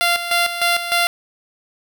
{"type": "tone with tremolo", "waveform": "10% pulse", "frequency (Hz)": 693, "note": "F5", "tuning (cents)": -14, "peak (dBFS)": -6, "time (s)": [0.01, 1.07], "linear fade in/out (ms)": 0, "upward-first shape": "square", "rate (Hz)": 3.3, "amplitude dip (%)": 65, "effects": []}